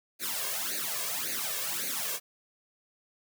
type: noise with flanger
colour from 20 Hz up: white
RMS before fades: -33 dBFS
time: 0.19-2.2 s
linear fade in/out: 50 ms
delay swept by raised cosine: 0.46 to 1.86 ms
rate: 1.8 Hz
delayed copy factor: +0.85
effects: high-pass 200 Hz 12 dB/octave